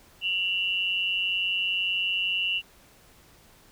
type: tone pair together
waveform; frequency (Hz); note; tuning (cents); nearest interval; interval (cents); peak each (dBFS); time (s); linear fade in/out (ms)
sine; 2731 / 2920; F7 / F#7; -39 / -24; minor second; 115; -27; 0.21-2.62; 50
effects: pink hiss -56 dBFS RMS until 3.71 s